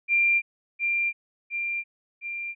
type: tone with echo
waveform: sine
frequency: 2381 Hz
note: D7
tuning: 23 cents sharp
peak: -18 dBFS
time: 0.08-0.42 s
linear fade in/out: 50 ms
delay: 710 ms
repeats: 3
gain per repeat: -4 dB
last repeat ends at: 2.55 s
effects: none